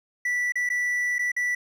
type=tone with dropouts; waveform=triangle; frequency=1964 Hz; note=B6; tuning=10 cents flat; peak=-21 dBFS; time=0.25-1.55 s; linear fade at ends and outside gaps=5 ms; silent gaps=0.522-0.555 / 0.691-0.7 / 1.184-1.191 / 1.318-1.364 s; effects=none